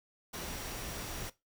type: tone in noise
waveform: sine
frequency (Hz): 5730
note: F8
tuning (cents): +44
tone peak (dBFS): -51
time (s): 0.33-1.3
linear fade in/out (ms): 10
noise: pink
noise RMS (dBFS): -41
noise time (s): 0.33-1.3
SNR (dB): -13
effects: noise-tail reverb RT60 0.2 s tail -17 dB re dry